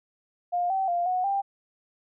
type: tone with pitch steps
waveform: sine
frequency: 707 / 769 / 697 / 734 / 792 Hz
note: F5 / G5 / F5 / F#5 / G5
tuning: +21 / -33 / -4 / -14 / +18 cents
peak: -23 dBFS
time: 0.52-1.42 s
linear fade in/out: 20 ms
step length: 180 ms
effects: none